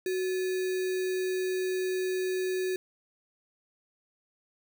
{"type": "tone with sample-and-hold", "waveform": "sine", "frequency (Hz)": 370.7, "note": "F#4", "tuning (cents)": 3, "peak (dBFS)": -27, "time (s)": [0.06, 2.76], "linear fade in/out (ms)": 2, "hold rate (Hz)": 2100, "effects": []}